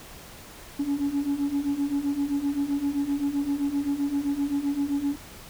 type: beating tone pair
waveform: sine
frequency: 278.6 / 286.3 Hz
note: C#4 / D4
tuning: +9 / -44 cents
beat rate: 7.7 Hz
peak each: -27 / -24 dBFS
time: 0.79-5.16 s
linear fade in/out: 10 ms
effects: tanh soft clip ceiling -20 dBFS + pink hiss -45 dBFS RMS until 5.49 s